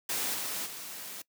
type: noise with level steps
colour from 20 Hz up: white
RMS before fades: -32 / -35 / -42 dBFS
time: 0.09-1.22 s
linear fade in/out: 5 ms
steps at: 0.33 / 0.65 s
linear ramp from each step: 20 ms
effects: noise-tail reverb RT60 0.1 s tail -22 dB re dry + high-pass 150 Hz 12 dB/octave